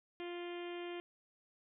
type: harmonic tone with a mistuned harmonic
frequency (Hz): 349.3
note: F4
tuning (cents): 0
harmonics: 1 / 2 / 3 / 4 / 5 / 6 / 7 / 8 / 9 / 10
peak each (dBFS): -42 / -51 / -56 / -59 / -57 / -56 / -56 / -58 / -56 / -67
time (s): 0.2-1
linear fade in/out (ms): 0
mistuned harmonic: 10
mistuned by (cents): +16
effects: none